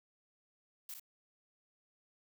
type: noise with echo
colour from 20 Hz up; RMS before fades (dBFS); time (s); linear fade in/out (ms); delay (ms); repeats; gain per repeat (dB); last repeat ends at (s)
blue; -45; 0.89-0.94; 2; 57; 1; -5; 0.997
effects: none